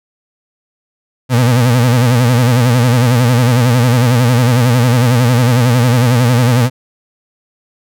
35% pulse tone with vibrato, 122.2 Hz, B2, 18 cents flat, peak -6 dBFS, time 1.29-6.7 s, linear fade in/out 50 ms, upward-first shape sine, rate 11 Hz, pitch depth 98 cents each way, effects none

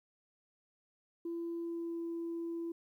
sine tone with pitch glide, 337.5 to 335.6 Hz, E4 to E4, +41 to +31 cents, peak -35 dBFS, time 1.25-2.72 s, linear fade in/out 5 ms, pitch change -10 cents, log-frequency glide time 1.64-2.02 s, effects tanh soft clip ceiling -33 dBFS + 12-bit

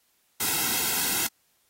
white noise with comb filter, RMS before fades -26 dBFS, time 0.4-1.27 s, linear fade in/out 5 ms, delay 1.7 ms, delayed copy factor -0.75, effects white hiss -68 dBFS RMS until 1.69 s + AAC 48 kbps

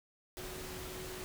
sine tone in noise, 369.5 Hz, F#4, 2 cents flat, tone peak -47 dBFS, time 0.37-1.24 s, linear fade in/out 0 ms, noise pink, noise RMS -45 dBFS, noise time 0.37-1.24 s, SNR -5 dB, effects none

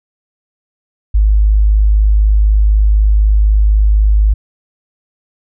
sine tone, 52 Hz, G#1, 3 cents sharp, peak -6 dBFS, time 1.14-4.34 s, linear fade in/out 10 ms, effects none

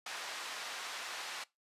pink band-pass noise, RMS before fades -43 dBFS, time 0.06-1.44 s, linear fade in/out 5 ms, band 960 to 6200 Hz, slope 12 dB/octave, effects noise-tail reverb RT60 0.2 s tail -21 dB re dry + resampled to 32000 Hz

